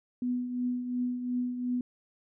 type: tone with tremolo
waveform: sine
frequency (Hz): 247.4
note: B3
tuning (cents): +3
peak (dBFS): -26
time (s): 0.22-1.81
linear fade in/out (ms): 2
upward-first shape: triangle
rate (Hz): 2.8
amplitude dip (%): 60
effects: none